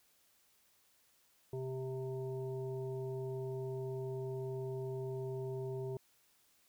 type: harmonic tone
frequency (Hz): 130.81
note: C3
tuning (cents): 0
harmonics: 1 / 3 / 5 / 7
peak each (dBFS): -41 / -40 / -52 / -56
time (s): 1.53-5.97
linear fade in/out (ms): 2
effects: white hiss -71 dBFS RMS until 6.68 s